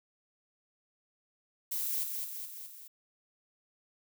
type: noise with echo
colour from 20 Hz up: violet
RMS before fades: -34 dBFS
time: 1.71-2.04 s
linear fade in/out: 10 ms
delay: 210 ms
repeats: 4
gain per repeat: -4 dB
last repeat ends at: 2.88 s
effects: none